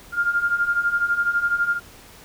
sine beating tone pair, 1396.9 / 1408.9 Hz, F6 / F6, 0 / +15 cents, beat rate 12 Hz, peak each -24 / -20 dBFS, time 0.12-1.8 s, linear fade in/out 50 ms, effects pink hiss -46 dBFS RMS until 2.24 s

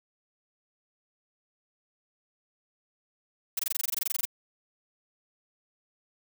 blue noise bursts, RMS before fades -28 dBFS, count 16, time 3.57-4.253 s, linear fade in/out 5 ms, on 23 ms, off 21 ms, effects none

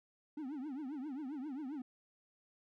triangle tone with vibrato, 280.8 Hz, C#4, 22 cents sharp, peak -38 dBFS, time 0.37-1.82 s, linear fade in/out 5 ms, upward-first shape triangle, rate 7.5 Hz, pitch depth 240 cents each way, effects none

